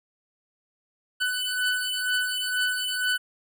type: beating tone pair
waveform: 25% pulse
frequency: 1495 / 1497.1 Hz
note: F#6 / F#6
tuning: +17 / +20 cents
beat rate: 2.1 Hz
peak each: -24 dBFS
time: 1.2-3.18 s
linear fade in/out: 20 ms
effects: none